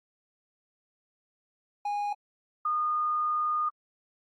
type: tone pair in turn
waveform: triangle / sine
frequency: 822 / 1223.8 Hz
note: G#5 / D#6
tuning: -18 / -29 cents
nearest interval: perfect fifth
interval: 689 cents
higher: second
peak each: -26 / -25 dBFS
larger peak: second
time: 1.85-2.13 / 2.65-3.69 s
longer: second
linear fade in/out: 5 ms
effects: AAC 32 kbps